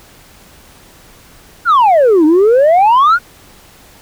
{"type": "exponential two-way sweep", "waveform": "sine", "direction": "down then up", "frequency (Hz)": [1489, 298.4, 1489], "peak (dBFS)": -3, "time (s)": [1.65, 3.19], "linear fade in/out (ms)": 50, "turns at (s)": 2.25, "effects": ["tanh soft clip ceiling -4 dBFS", "pink hiss -42 dBFS RMS until 4.01 s"]}